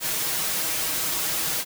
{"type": "noise with comb filter", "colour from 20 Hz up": "white", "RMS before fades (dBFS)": -26, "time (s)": [0, 1.65], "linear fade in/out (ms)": 50, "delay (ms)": 6.3, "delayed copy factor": 0.7, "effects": []}